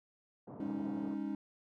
pink band-pass noise, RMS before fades -49 dBFS, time 0.47-1.15 s, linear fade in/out 10 ms, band 120 to 900 Hz, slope 24 dB/octave
triangle chord, Ab suspended fourth, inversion none, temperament equal with one note detuned, 203.6 / 277.2 / 311.1 Hz, Ab3 / Db4 / Eb4, -34 / 0 / 0 cents, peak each -38 dBFS, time 0.6-1.35 s, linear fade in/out 2 ms
effects none

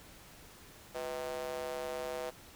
square tone with high-pass filter, 70.8 Hz, C#2, 37 cents sharp, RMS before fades -39 dBFS, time 0.94-2.31 s, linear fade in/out 20 ms, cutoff 550 Hz, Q 3.9, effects pink hiss -55 dBFS RMS until 2.55 s

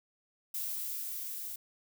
violet noise with level ramp, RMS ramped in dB -36 to -41 dBFS, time 0.54-1.56 s, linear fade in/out 5 ms, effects none

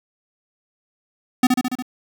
square tone with echo, 252.1 Hz, B3, 36 cents sharp, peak -11 dBFS, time 1.43-1.47 s, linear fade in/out 5 ms, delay 71 ms, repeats 5, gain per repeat -3 dB, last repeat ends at 1.825 s, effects 7-bit

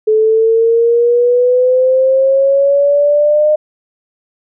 sine exponential sweep, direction up, 431.2 to 611 Hz, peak -7 dBFS, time 0.07-3.56 s, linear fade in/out 10 ms, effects none

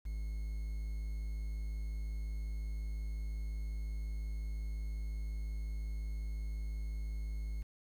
triangle tone with quantisation, 52.8 Hz, G#1, 29 cents sharp, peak -34 dBFS, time 0.05-7.63 s, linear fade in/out 10 ms, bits 10, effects none

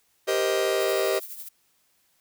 45% pulse chord, C minor seventh, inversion second, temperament just, 392.4 / 470.9 / 523.3 / 627.9 Hz, G4 / Bb4 / C5 / Eb5, +2 / +18 / 0 / +16 cents, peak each -26 / -30 / -29 / -27 dBFS, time 0.27-1.2 s, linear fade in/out 20 ms
violet noise with tremolo, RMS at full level -37 dBFS, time 0.8-1.49 s, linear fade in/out 10 ms, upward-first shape sine, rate 12 Hz, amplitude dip 55%
effects white hiss -67 dBFS RMS until 2.2 s

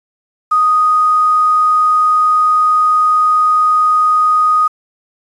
sine tone with quantisation, 1244.5 Hz, D#6, in tune, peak -8 dBFS, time 0.51-4.68 s, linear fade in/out 10 ms, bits 6, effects resampled to 24000 Hz

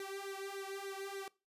sawtooth tone with flanger, 392 Hz, G4, in tune, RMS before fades -44 dBFS, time 0-1.28 s, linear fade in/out 2 ms, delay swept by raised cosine 0.49 to 2.09 ms, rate 3.4 Hz, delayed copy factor +0.95, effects noise-tail reverb RT60 0.3 s tail -22 dB re dry + resampled to 32000 Hz

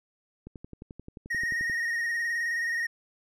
click train, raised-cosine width 3 ms, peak -29 dBFS, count 15, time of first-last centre 0.47-1.698 s, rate 11.4 Hz
triangle tone with vibrato, 1864.7 Hz, A#6, in tune, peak -25 dBFS, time 1.3-2.87 s, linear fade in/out 10 ms, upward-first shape square, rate 19 Hz, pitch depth 25 cents each way
effects none

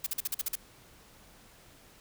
blue noise bursts, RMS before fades -31 dBFS, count 8, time 0.04-0.555 s, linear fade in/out 5 ms, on 25 ms, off 45 ms, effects pink hiss -57 dBFS RMS until 2 s

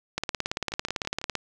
two click trains, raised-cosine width 0.2 ms, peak -10 / -22 dBFS, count 22 / 4, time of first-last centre 0.18-1.353 / 0.72-1.215 s, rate 17.9 / 6.06 Hz, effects none

